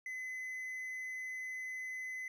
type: tone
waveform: triangle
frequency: 2028 Hz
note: B6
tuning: 45 cents sharp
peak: -38 dBFS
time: 0.06-2.28 s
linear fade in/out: 2 ms
effects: none